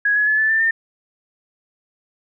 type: tone with pitch steps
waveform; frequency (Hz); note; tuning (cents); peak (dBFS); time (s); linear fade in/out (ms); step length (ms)
sine; 1663 / 1691.1 / 1719.7 / 1748.7 / 1778.2 / 1808.3; G#6 / G#6 / A6 / A6 / A6 / A6; +2 / +31 / -40 / -11 / +18 / +47; -14; 0.05-0.71; 5; 110
effects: none